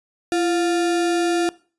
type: tone with sample-and-hold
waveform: sine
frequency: 340 Hz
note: F4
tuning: 46 cents flat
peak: -17 dBFS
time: 0.32-1.49 s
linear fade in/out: 0 ms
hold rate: 1050 Hz
effects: noise-tail reverb RT60 0.4 s tail -21 dB re dry + resampled to 24000 Hz